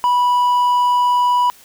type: tone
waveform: triangle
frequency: 982 Hz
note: B5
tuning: 10 cents flat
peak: -10 dBFS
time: 0.04-1.5 s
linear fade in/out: 0 ms
effects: white hiss -46 dBFS RMS until 1.64 s